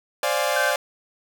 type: chord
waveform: sawtooth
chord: D half-diminished seventh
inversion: third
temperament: equal with one note detuned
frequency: 526 / 587.3 / 698.5 / 830.6 Hz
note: C5 / D5 / F5 / Ab5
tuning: +9 / 0 / 0 / 0 cents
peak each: -23 / -20 / -24 / -25 dBFS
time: 0.23-0.76 s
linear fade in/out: 2 ms
type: tone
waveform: sine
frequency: 1551 Hz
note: G6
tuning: 19 cents flat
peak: -22 dBFS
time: 0.56-0.71 s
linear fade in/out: 5 ms
effects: none